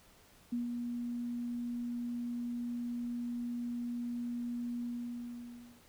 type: tone with ADSR envelope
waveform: sine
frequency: 240 Hz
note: B3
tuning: 49 cents flat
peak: -31 dBFS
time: 0.52-5.82 s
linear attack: 9 ms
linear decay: 140 ms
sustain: -4 dB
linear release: 1000 ms
effects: pink hiss -62 dBFS RMS until 5.88 s